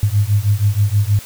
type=beating tone pair; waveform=sine; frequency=99.9 / 106.2 Hz; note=G2 / G#2; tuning=+33 / +39 cents; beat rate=6.3 Hz; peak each=-15 dBFS; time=0.03-1.19 s; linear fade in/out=0 ms; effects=white hiss -36 dBFS RMS until 1.25 s